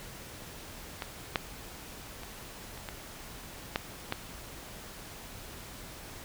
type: clicks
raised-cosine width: 0.3 ms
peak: -18 / -10 / -26 / -29 / -21 / -12 / -14 dBFS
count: 7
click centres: 1.022 / 1.358 / 2.234 / 2.776 / 2.888 / 3.759 / 4.124 s
effects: pink hiss -46 dBFS RMS until 6.24 s